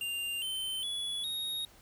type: tone with pitch steps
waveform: square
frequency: 2794 / 3082 / 3400 / 3751 Hz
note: F7 / G7 / G#7 / A#7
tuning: 0 / -30 / +40 / +10 cents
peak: -34 dBFS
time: 0.01-1.65 s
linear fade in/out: 2 ms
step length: 410 ms
effects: pink hiss -59 dBFS RMS until 1.81 s